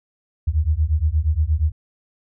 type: beating tone pair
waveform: sine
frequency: 73.42 / 81.92 Hz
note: D2 / E2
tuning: 0 / -10 cents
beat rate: 8.5 Hz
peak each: -19 dBFS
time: 0.47-1.72 s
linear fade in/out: 10 ms
effects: none